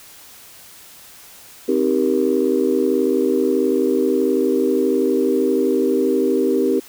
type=chord; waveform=sine; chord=C minor seventh; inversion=none; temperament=just; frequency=261.6 / 314 / 392.4 / 470.9 Hz; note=C4 / Eb4 / G4 / Bb4; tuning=0 / +16 / +2 / +18 cents; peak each=-20 / -21 / -18 / -21 dBFS; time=1.68-6.8 s; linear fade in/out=10 ms; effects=tanh soft clip ceiling -5 dBFS + white hiss -43 dBFS RMS until 6.88 s